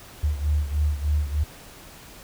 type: beating tone pair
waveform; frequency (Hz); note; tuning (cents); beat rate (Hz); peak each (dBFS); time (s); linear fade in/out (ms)
sine; 73.42 / 76.72; D2 / D#2; 0 / -24; 3.3; -22 / -26; 0.23-1.44; 10
effects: pink hiss -45 dBFS RMS until 2.23 s